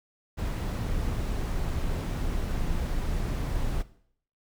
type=noise; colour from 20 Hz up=brown; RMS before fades=-29 dBFS; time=0.37-3.83 s; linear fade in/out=20 ms; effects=noise-tail reverb RT60 0.6 s tail -17 dB re dry